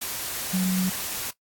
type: tone in noise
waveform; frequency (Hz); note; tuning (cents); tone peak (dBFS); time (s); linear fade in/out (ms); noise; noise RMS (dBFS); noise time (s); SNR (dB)
sine; 185; F#3; 0; -21; 0.53-0.9; 10; white; -31; 0.01-1.31; +7
effects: noise-tail reverb RT60 0.1 s tail -18 dB re dry + AAC 64 kbps